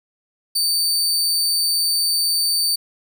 sawtooth tone, 4582 Hz, D8, 44 cents flat, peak -14 dBFS, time 0.55-2.76 s, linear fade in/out 10 ms, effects none

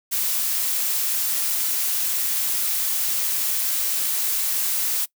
blue noise, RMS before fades -23 dBFS, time 0.11-5.06 s, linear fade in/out 20 ms, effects noise-tail reverb RT60 0.1 s tail -22 dB re dry

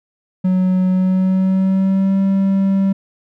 triangle tone with pitch glide, 185 to 194.31 Hz, F#3 to G3, 0 to -15 cents, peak -10 dBFS, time 0.44-2.93 s, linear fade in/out 10 ms, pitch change +85 cents, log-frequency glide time 0.9-2.2 s, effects none

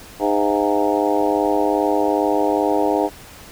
harmonic tone with a mistuned harmonic, 102.5 Hz, G#2, 22 cents flat, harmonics 3 / 4 / 5 / 6 / 7 / 8 / 9, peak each -21 / -22 / -23 / -24 / -24 / -25 / -26 dBFS, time 0.19-3.1 s, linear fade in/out 50 ms, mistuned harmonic 6, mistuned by +64 cents, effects pink hiss -41 dBFS RMS until 3.51 s

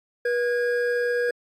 triangle tone pair together, 483.9 / 1641 Hz, B4 / G#6, -35 / -21 cents, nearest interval octave + major sixth, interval 2114 cents, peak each -20 / -26 dBFS, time 0.25-1.31 s, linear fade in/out 5 ms, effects AAC 48 kbps

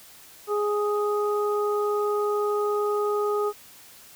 harmonic tone, 415.3 Hz, G#4, in tune, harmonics 1 / 2 / 3, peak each -23 / -34 / -29 dBFS, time 0.47-3.53 s, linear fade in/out 50 ms, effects white hiss -49 dBFS RMS until 4.15 s

